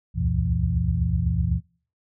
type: tone cluster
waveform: sine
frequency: 67.5 / 75.4 / 91.3 / 119.6 / 167.6 Hz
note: C#2 / D2 / F#2 / A#2 / E3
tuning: -45 / +46 / -23 / +45 / +29 cents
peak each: -27 dBFS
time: 0.14-1.61 s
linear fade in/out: 50 ms
effects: noise-tail reverb RT60 0.4 s tail -20 dB re dry